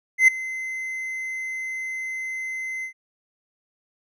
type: tone with ADSR envelope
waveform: triangle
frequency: 2059 Hz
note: C7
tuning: 28 cents flat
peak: -7 dBFS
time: 0.18-2.93 s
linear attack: 99 ms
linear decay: 7 ms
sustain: -19 dB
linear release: 93 ms
effects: none